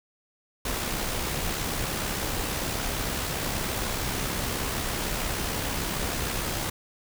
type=noise with amplitude modulation; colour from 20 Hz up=pink; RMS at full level=-28 dBFS; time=0.65-6.7 s; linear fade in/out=5 ms; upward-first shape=sine; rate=66.6 Hz; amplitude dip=35%; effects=none